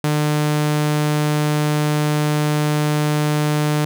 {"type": "tone", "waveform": "sawtooth", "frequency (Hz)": 150, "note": "D3", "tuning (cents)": 37, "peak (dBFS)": -12, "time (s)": [0.04, 3.85], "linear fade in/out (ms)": 2, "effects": []}